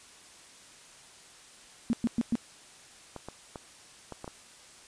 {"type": "tone bursts", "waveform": "sine", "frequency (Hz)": 233.1, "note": "A#3", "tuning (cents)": 0, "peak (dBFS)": -23, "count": 4, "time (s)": [1.9, 2.354], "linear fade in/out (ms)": 0, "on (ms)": 31, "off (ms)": 110}
{"type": "clicks", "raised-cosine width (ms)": 1, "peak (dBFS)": -25, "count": 6, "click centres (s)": [3.163, 3.286, 3.558, 4.123, 4.244, 4.278]}
{"effects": ["white hiss -53 dBFS RMS until 4.87 s", "resampled to 22050 Hz"]}